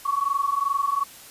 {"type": "tone pair together", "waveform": "sine", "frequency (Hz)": [1108.7, 1131.3], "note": ["C#6", "C#6"], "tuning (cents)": [0, 35], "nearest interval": "unison", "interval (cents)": 35, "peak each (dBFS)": -24, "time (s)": [0.05, 1.04], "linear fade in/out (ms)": 10, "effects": ["white hiss -45 dBFS RMS until 1.3 s", "resampled to 32000 Hz"]}